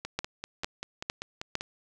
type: two click trains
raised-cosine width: 0.2 ms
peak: -18 / -12 dBFS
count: 9 / 4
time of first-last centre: 0.05-1.609 / 0.19-1.554 s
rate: 5.13 / 2.2 Hz
effects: none